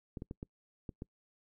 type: clicks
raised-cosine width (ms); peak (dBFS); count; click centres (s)
3; -28; 6; 0.172 / 0.221 / 0.311 / 0.429 / 0.892 / 1.021
effects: noise-tail reverb RT60 0.1 s tail -26 dB re dry